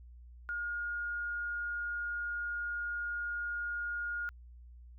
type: tone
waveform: sine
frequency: 1426 Hz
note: F6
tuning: 36 cents sharp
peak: -34 dBFS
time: 0.49-4.29 s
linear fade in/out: 0 ms
effects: added 60 Hz sine -50 dBFS peak until 4.98 s